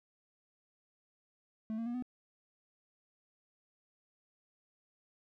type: tone with pitch steps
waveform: triangle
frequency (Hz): 219.5 / 229.2 / 239.4 / 250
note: A3 / A#3 / A#3 / B3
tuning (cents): -4 / -29 / +46 / +21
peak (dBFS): -33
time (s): 1.7-2.024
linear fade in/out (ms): 0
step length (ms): 81
effects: none